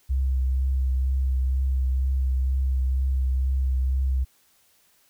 sine tone with vibrato, 65.41 Hz, C2, in tune, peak -20 dBFS, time 0.09-4.25 s, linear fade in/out 20 ms, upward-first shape triangle, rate 2.1 Hz, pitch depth 26 cents each way, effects white hiss -62 dBFS RMS until 5.09 s

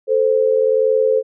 sine tone pair together, 440 / 521.5 Hz, A4 / C5, 0 / -6 cents, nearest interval minor third, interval 294 cents, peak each -15 dBFS, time 0.07-1.23 s, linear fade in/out 50 ms, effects none

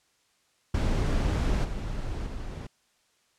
brown noise with level steps, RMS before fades -25 / -33 / -36 dBFS, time 0.74-2.67 s, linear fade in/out 5 ms, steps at 1.64 / 2.26 s, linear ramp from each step 10 ms, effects white hiss -68 dBFS RMS until 3.38 s + low-pass 8000 Hz 12 dB/octave

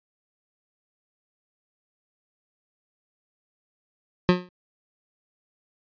25% pulse tone with exponential decay, 180 Hz, F#3, 47 cents flat, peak -8 dBFS, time 4.29-4.49 s, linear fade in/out 0 ms, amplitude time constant 42 ms, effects resampled to 11025 Hz

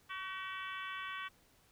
harmonic tone with a mistuned harmonic, 380.5 Hz, F#4, 48 cents sharp, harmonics 3 / 4 / 5 / 6 / 7 / 8 / 9, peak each -44 / -46 / -48 / -50 / -51 / -52 / -53 dBFS, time 0.09-1.29 s, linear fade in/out 20 ms, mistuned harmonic 3, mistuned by -20 cents, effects pink hiss -68 dBFS RMS until 1.71 s

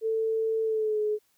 sine tone with pitch glide, 444.7 to 423.9 Hz, A4 to G#4, +18 to +35 cents, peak -24 dBFS, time 0.01-1.19 s, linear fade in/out 50 ms, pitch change -83 cents, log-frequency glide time 0.63-1.01 s, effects white hiss -69 dBFS RMS until 1.37 s

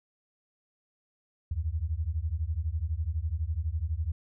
sine beating tone pair, 74 / 86 Hz, D2 / F2, +14 / -26 cents, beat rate 12 Hz, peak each -31 dBFS, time 1.51-4.12 s, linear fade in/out 5 ms, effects none

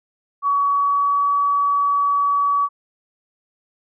sine tone with pitch glide, 1130 to 1138.5 Hz, C#6 to C#6, +33 to +46 cents, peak -15 dBFS, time 0.42-2.69 s, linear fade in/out 50 ms, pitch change +13 cents, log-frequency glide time 0.68-1.33 s, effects none

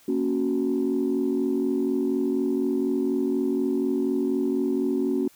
sine chord, F# major, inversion first, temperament equal, 233.1 / 277.2 / 370 Hz, A#3 / C#4 / F#4, 0 / 0 / 0 cents, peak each -27 / -24 / -25 dBFS, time 0.08-5.28 s, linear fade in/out 5 ms, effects tanh soft clip ceiling -15 dBFS + white hiss -56 dBFS RMS until 5.35 s

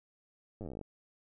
slowing click train, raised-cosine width 2 ms, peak -30 dBFS, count 15, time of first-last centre 0.61-0.813 s, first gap 9 ms, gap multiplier 1.07, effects none

